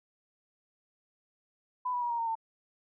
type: tone with pitch steps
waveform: sine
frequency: 999 / 978.4 / 958.3 / 938.6 / 919.3 / 900.3 Hz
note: B5 / B5 / A#5 / A#5 / A#5 / A5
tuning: +20 / -16 / +48 / +12 / -24 / +39 cents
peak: -29 dBFS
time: 1.85-2.354 s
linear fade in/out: 10 ms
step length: 84 ms
effects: none